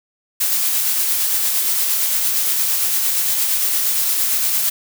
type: noise with tremolo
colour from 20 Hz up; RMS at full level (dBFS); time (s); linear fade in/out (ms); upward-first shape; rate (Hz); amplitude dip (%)
blue; -17; 0.4-4.7; 10; sine; 8.7; 25
effects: none